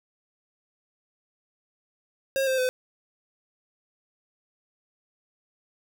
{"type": "tone with pitch steps", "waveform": "square", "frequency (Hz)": [539, 523.7, 508.7], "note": ["C#5", "C5", "C5"], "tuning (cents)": [-49, 1, -49], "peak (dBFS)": -23, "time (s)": [2.36, 2.69], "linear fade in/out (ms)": 0, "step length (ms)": 110, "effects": []}